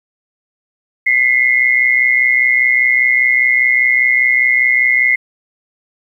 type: tone pair together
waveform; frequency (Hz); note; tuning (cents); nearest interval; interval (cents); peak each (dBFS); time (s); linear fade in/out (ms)
sine; 2014 / 2139; B6 / C7; +33 / +38; minor second; 105; -12; 1.06-5.16; 10
effects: 8-bit